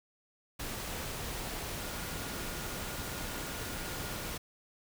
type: tone in noise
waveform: sine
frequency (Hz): 1429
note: F6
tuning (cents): +39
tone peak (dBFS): -50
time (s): 1.8-4.31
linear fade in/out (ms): 10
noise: pink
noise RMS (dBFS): -39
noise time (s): 0.59-4.38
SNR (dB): -14
effects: none